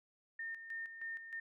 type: tone with tremolo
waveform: sine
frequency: 1820 Hz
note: A#6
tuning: 42 cents flat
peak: -40 dBFS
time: 0.39-1.4 s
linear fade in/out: 5 ms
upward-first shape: square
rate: 3.2 Hz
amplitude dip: 60%
effects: none